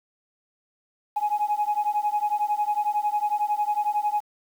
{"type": "beating tone pair", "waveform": "sine", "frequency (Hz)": [830.6, 841.6], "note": ["G#5", "G#5"], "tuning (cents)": [0, 23], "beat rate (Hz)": 11, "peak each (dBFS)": -24, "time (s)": [1.16, 4.21], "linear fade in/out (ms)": 10, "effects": ["tanh soft clip ceiling -16 dBFS", "8-bit"]}